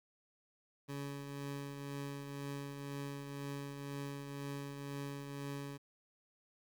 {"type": "tone with tremolo", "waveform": "20% pulse", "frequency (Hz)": 140.9, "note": "C#3", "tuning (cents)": 29, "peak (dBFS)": -35, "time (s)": [0.88, 5.78], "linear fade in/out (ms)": 20, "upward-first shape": "triangle", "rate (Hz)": 2, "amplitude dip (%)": 45, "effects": ["11-bit"]}